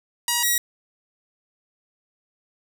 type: tone pair in turn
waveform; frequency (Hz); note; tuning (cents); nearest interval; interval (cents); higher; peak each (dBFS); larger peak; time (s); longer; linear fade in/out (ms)
5% pulse; 956 / 1912; A#5 / A#6; +43 / +43; octave; 1200; second; -8; neither; 0.28-0.43 / 0.43-0.58; neither; 2
effects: none